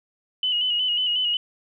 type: tone with vibrato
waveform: sine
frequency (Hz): 2950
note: F#7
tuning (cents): -6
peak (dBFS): -20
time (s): 0.43-1.37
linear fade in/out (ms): 2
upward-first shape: square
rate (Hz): 5.5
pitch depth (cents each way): 39
effects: none